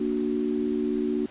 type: chord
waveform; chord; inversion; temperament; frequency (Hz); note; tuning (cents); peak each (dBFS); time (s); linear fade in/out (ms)
sine; Bb augmented; none; equal; 233.1 / 293.7 / 370; Bb3 / D4 / F#4; 0 / 0 / 0; -28; 0-1.26; 5
effects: pink hiss -48 dBFS RMS until 1.3 s + resampled to 8000 Hz